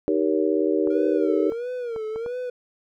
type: chord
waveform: sine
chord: Eb dominant seventh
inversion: none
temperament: just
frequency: 311.1 / 388.9 / 466.7 / 560 Hz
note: Eb4 / G4 / Bb4 / Db5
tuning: 0 / -14 / +2 / +18 cents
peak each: -23 / -23 / -25 / -28 dBFS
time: 0.08-1.5 s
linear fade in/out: 0 ms
type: clicks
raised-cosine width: 1 ms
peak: -24 dBFS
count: 5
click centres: 0.873 / 1.521 / 1.962 / 2.16 / 2.262 s
type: tone with vibrato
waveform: triangle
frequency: 466.2 Hz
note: A#4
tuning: in tune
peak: -25 dBFS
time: 0.9-2.5 s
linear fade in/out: 5 ms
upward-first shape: sine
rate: 1.5 Hz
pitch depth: 130 cents each way
effects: none